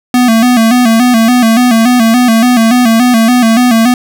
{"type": "tone with vibrato", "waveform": "square", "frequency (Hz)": 236.4, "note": "A#3", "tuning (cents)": 24, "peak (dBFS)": -5, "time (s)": [0.14, 3.94], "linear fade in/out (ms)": 2, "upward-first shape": "square", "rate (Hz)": 3.5, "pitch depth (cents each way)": 84, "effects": []}